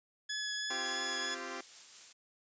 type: tone with vibrato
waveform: 15% pulse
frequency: 1695 Hz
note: G#6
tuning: 35 cents sharp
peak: -29 dBFS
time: 0.29-1.35 s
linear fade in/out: 10 ms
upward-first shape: triangle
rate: 3.1 Hz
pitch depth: 11 cents each way
type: chord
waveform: 10% pulse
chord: C suspended fourth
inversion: none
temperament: equal with one note detuned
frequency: 261.6 / 345.6 / 392 Hz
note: C4 / F4 / G4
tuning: 0 / -18 / 0 cents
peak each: -37 / -36 / -35 dBFS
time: 0.7-1.61 s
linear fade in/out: 5 ms
type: noise with tremolo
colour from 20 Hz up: blue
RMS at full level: -47 dBFS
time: 0.85-2.13 s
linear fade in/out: 10 ms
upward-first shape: sine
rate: 4.6 Hz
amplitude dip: 25%
effects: resampled to 16000 Hz